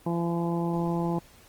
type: harmonic tone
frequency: 170 Hz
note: F3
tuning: 46 cents flat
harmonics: 1 / 2 / 3 / 4 / 5 / 6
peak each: -27 / -30 / -37 / -38 / -35 / -40 dBFS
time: 0.06-1.19 s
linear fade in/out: 5 ms
effects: pink hiss -55 dBFS RMS until 1.48 s + Opus 24 kbps